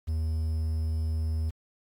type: tone with quantisation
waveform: triangle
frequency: 79.6 Hz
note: D#2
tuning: 40 cents sharp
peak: -24 dBFS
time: 0.07-1.51 s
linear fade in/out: 20 ms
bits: 9
effects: AAC 64 kbps